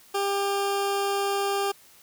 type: tone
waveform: 20% pulse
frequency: 398.5 Hz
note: G4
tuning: 28 cents sharp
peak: -19 dBFS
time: 0.14-1.72 s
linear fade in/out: 10 ms
effects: white hiss -54 dBFS RMS until 2.02 s